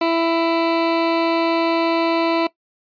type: tone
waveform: 20% pulse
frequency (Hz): 331.9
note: E4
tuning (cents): +12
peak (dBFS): -11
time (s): 0.01-2.47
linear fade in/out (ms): 5
effects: noise-tail reverb RT60 0.1 s tail -19 dB re dry + resampled to 11025 Hz